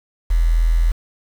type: tone with quantisation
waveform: sine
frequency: 41.35 Hz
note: E1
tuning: 6 cents sharp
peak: -12 dBFS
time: 0.3-0.92 s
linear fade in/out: 10 ms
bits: 6
effects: none